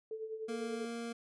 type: tone with tremolo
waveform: sine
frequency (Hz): 440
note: A4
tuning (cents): 0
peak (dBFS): -36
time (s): 0.11-0.85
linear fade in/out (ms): 2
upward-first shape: triangle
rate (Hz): 10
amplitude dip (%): 70
type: tone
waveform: 25% pulse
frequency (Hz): 233.1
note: A#3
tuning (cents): 0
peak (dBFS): -35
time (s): 0.48-1.13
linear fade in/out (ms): 10
effects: resampled to 24000 Hz